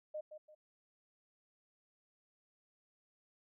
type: tone with echo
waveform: sine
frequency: 612 Hz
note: D#5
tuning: 29 cents flat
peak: -39 dBFS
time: 0.14-0.21 s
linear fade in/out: 10 ms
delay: 170 ms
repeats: 2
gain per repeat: -9 dB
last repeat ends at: 0.55 s
effects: none